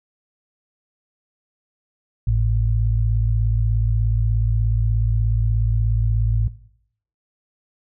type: tone pair together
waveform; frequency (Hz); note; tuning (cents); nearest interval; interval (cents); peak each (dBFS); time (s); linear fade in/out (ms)
sine; 53.28 / 110; G#1 / A2; +45 / 0; octave + minor second; 1255; -18 / -18; 2.27-6.48; 5
effects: noise-tail reverb RT60 0.7 s tail -18 dB re dry